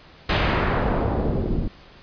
pink noise with low-pass filter sweep, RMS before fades -22 dBFS, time 0.29-1.68 s, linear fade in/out 5 ms, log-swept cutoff 3500 to 230 Hz, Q 1, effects pink hiss -48 dBFS RMS until 2.02 s + resampled to 11025 Hz

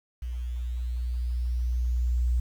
sine tone with level ramp, 60.6 Hz, B1, 32 cents flat, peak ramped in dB -30 to -21 dBFS, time 0.22-2.4 s, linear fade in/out 5 ms, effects 9-bit

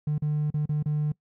triangle tone with dropouts, 150 Hz, D3, 37 cents sharp, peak -20 dBFS, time 0.07-1.12 s, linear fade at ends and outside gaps 5 ms, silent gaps 0.181-0.221 / 0.504-0.541 / 0.657-0.692 / 0.827-0.858 s, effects noise-tail reverb RT60 0.1 s tail -25 dB re dry + tanh soft clip ceiling -19 dBFS

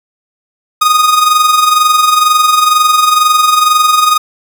45% pulse tone with amplitude modulation, 1240 Hz, D#6, 6 cents flat, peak -4 dBFS, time 0.81-4.18 s, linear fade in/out 10 ms, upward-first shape sine, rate 22.1 Hz, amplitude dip 55%, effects none

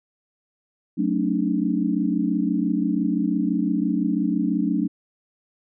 sine chord, D# half-diminished seventh, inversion first, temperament equal with one note detuned, 185 / 220 / 277.2 / 303.1 Hz, F#3 / A3 / C#4 / D#4, 0 / 0 / 0 / -45 cents, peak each -25 dBFS, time 0.97-4.88 s, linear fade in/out 20 ms, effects none

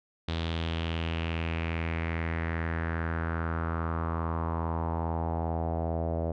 sawtooth tone with low-pass filter sweep, 82.41 Hz, E2, in tune, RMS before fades -31 dBFS, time 0.28-6.32 s, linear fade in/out 5 ms, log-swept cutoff 3700 to 610 Hz, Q 3.8, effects none

